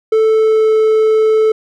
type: tone with pitch glide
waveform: triangle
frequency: 440 to 437 Hz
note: A4 to A4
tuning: 0 to -12 cents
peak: -6 dBFS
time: 0.12-1.52 s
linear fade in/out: 5 ms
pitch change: -12 cents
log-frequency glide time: 0.24-0.73 s
effects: none